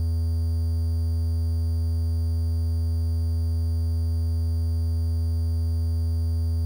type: tone with quantisation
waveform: triangle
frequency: 82.41 Hz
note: E2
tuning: in tune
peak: -19 dBFS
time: 0-6.65 s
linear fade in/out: 0 ms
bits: 8
effects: none